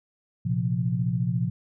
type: chord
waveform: sine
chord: Bb suspended second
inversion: none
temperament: equal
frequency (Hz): 116.54 / 130.81 / 174.61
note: Bb2 / C3 / F3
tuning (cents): 0 / 0 / 0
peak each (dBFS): -27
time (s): 0.45-1.5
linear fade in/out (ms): 10
effects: none